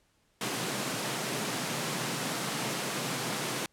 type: high-pass noise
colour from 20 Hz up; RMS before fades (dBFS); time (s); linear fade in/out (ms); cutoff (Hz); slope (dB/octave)
pink; -33; 0.41-3.66; 2; 120; 96
effects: pink hiss -70 dBFS RMS until 3.72 s + low-pass 11000 Hz 12 dB/octave